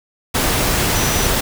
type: tone in noise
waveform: sine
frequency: 5920 Hz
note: F#8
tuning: in tune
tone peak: -25 dBFS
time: 0.94-1.27 s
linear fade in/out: 10 ms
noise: pink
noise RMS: -17 dBFS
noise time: 0.34-1.41 s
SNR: -11 dB
effects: none